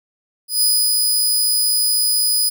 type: tone with ADSR envelope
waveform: 15% pulse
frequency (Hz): 4978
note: D#8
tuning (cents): 0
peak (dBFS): -6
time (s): 0.48-2.5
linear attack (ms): 140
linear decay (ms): 280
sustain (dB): -2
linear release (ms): 18
effects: none